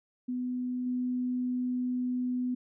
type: tone with level steps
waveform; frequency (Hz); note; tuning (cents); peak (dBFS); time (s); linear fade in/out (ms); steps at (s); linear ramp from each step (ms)
sine; 249.8; B3; +20; -30 / -28; 0.28-2.55; 10; 0.86; 5
effects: none